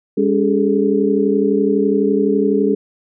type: tone cluster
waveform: sine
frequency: 203.5 / 281.9 / 402.5 / 434.4 Hz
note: G#3 / C#4 / G4 / A4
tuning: -35 / +29 / +46 / -22 cents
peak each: -18 dBFS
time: 0.17-2.75 s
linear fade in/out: 10 ms
effects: none